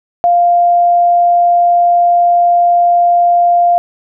sine tone, 698 Hz, F5, 1 cent flat, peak -6 dBFS, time 0.24-3.78 s, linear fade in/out 0 ms, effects none

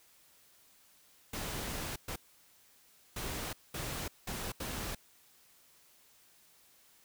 pink noise bursts at uneven times, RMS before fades -39 dBFS, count 6, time 1.33-1.96 / 2.08-2.16 / 3.16-3.53 / 3.74-4.08 / 4.27-4.52 / 4.6-4.95 s, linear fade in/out 5 ms, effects white hiss -64 dBFS RMS until 7.04 s

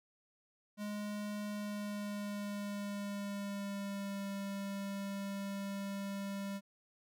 square tone with pitch glide, 207.7 to 198.09 Hz, G#3 to G3, 0 to +18 cents, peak -39 dBFS, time 0.77-6.61 s, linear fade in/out 50 ms, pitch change -82 cents, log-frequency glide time 1.47-4.27 s, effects none

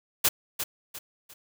white noise with echo, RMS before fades -21 dBFS, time 0.24-0.29 s, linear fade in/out 10 ms, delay 350 ms, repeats 3, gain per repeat -9 dB, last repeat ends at 1.34 s, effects none

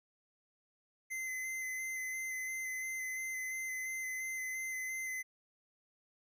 square tone with vibrato, 2054 Hz, C7, 33 cents flat, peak -38 dBFS, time 1.1-5.23 s, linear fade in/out 20 ms, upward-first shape square, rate 2.9 Hz, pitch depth 13 cents each way, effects none

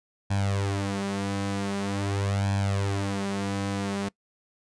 sawtooth tone with flanger, 99.3 Hz, G2, 23 cents sharp, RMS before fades -28 dBFS, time 0.3-4.09 s, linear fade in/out 10 ms, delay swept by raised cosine 1.2 to 6.2 ms, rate 0.45 Hz, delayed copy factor +0.8, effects noise-tail reverb RT60 0.1 s tail -23 dB re dry + resampled to 22050 Hz

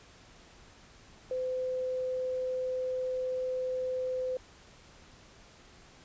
sine tone, 511 Hz, C5, 41 cents flat, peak -30 dBFS, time 1.31-4.37 s, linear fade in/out 2 ms, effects pink hiss -56 dBFS RMS until 6.04 s + resampled to 16000 Hz

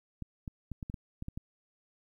clicks, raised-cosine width 5 ms, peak -26 dBFS, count 9, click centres 0.223 / 0.478 / 0.717 / 0.828 / 0.899 / 0.942 / 1.224 / 1.284 / 1.375 s, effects 11-bit

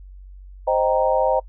sine chord, C minor seventh, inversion none, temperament equal, 523.3 / 622.3 / 784 / 932.3 Hz, C5 / Eb5 / G5 / Bb5, 0 / 0 / 0 / 0 cents, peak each -20 / -21 / -23 / -23 dBFS, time 0.67-1.4 s, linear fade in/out 10 ms, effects noise-tail reverb RT60 0.1 s tail -25 dB re dry + added 47 Hz sine -38 dBFS peak until 1.48 s

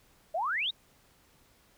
sine exponential sweep, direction up, 605 to 3951 Hz, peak -28 dBFS, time 0.34-0.71 s, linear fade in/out 10 ms, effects pink hiss -64 dBFS RMS until 1.77 s

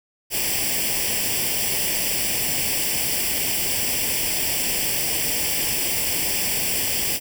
white noise with comb filter, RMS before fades -23 dBFS, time 0.3-7.2 s, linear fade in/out 50 ms, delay 0.38 ms, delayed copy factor +0.8, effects none

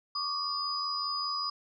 sine tone cluster, 1122 / 1207 / 4949 Hz, C#6 / D6 / D#8, +21 / +47 / -10 cents, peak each -36 / -39 / -32 dBFS, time 0.15-1.5 s, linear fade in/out 5 ms, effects none

